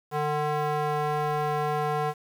square tone with band-pass filter, 149.9 Hz, D3, 36 cents sharp, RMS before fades -27 dBFS, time 0.11-2.14 s, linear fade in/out 50 ms, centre 810 Hz, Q 1.4, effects 8-bit

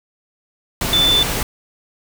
sine tone in noise, 3520 Hz, A7, in tune, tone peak -12 dBFS, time 0.93-1.23 s, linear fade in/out 2 ms, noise pink, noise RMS -21 dBFS, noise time 0.81-1.43 s, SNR +6 dB, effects none

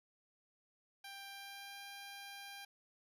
10% pulse tone with pitch glide, 791 to 798.3 Hz, G5 to G5, +15 to +31 cents, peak -40 dBFS, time 1.04-2.65 s, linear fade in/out 5 ms, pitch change +16 cents, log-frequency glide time 1.26-1.79 s, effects none

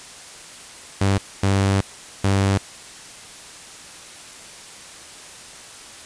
sawtooth tone bursts at uneven times, 98 Hz, G2, in tune, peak -12 dBFS, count 3, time 1.01-1.18 / 1.43-1.81 / 2.24-2.58 s, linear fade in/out 5 ms, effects white hiss -40 dBFS RMS until 6.05 s + resampled to 22050 Hz

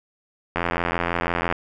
click train, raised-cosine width 0.5 ms, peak -7 dBFS, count 84, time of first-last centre 0.56-1.525 s, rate 86 Hz, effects none

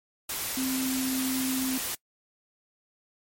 sine tone in noise, 261.6 Hz, C4, in tune, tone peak -27 dBFS, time 0.57-1.78 s, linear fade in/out 5 ms, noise white, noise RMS -32 dBFS, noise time 0.29-1.95 s, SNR +2 dB, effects noise-tail reverb RT60 0.1 s tail -23 dB re dry + MP3 64 kbps

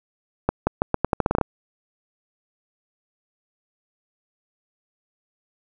accelerating click train, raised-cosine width 1 ms, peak -4 dBFS, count 12, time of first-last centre 0.49-1.412 s, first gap 180 ms, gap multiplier 0.83, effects none

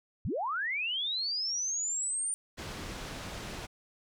sine linear sweep, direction up, 58.27 to 9120 Hz, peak -30 dBFS, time 0.25-2.34 s, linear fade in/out 0 ms
pink low-pass noise, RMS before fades -41 dBFS, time 2.57-3.67 s, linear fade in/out 20 ms, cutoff 6700 Hz, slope 12 dB/octave
effects none

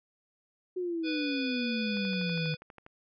sine exponential sweep, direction down, 370 to 152.4 Hz, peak -30 dBFS, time 0.76-2.55 s, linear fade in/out 10 ms
harmonic tone, 493.9 Hz, B4, in tune, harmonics 1 / 3 / 5 / 7 / 9 / 10, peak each -39 / -42 / -37 / -41 / -44 / -43 dBFS, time 1.03-2.57 s, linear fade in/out 50 ms
click train, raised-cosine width 0.5 ms, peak -33 dBFS, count 12, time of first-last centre 1.97-2.864 s, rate 12.3 Hz
effects none

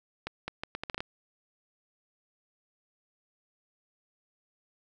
accelerating click train, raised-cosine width 0.3 ms, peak -18 dBFS, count 9, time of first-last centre 0.27-1.005 s, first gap 210 ms, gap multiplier 0.74, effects none

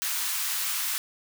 white high-pass noise, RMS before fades -29 dBFS, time 0.02-0.98 s, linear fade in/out 0 ms, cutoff 1000 Hz, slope 24 dB/octave, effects none

